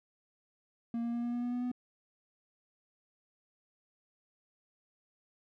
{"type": "tone with pitch steps", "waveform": "triangle", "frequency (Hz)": [233.1, 235.1, 237.2, 239.2, 241.3, 243.4, 245.5, 247.7], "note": ["A#3", "A#3", "A#3", "A#3", "B3", "B3", "B3", "B3"], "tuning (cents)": [0, 15, 30, 45, -40, -25, -10, 5], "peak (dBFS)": -30, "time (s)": [0.94, 1.716], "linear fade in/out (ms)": 2, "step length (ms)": 97, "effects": []}